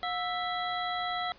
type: harmonic tone with a mistuned harmonic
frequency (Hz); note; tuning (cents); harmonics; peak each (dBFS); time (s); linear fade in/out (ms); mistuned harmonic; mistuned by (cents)
659.3; E5; 0; 1 / 2 / 3 / 5 / 6; -33 / -36 / -38 / -40 / -41; 0.03-1.32; 0; 1; +150
effects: pink hiss -56 dBFS RMS until 1.38 s + resampled to 11025 Hz